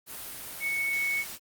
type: tone in noise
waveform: sine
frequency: 2215 Hz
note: C#7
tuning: 2 cents flat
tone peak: -26 dBFS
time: 0.6-1.25 s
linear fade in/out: 50 ms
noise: white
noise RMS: -40 dBFS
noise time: 0.06-1.39 s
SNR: +11 dB
effects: Opus 32 kbps